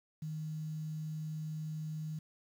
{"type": "tone with quantisation", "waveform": "sine", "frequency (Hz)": 155.56, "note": "D#3", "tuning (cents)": 0, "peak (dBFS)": -37, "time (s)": [0.22, 2.19], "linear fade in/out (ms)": 5, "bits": 10, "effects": []}